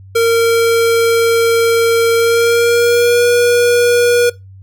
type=tone with pitch glide; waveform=square; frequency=460.9 to 481.3 Hz; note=A#4 to B4; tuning=-20 to -45 cents; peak=-9 dBFS; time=0.15-4.3 s; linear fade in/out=10 ms; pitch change=+75 cents; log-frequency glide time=2.15-3.25 s; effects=noise-tail reverb RT60 0.2 s tail -20 dB re dry + added 96 Hz sine -34 dBFS peak until 4.62 s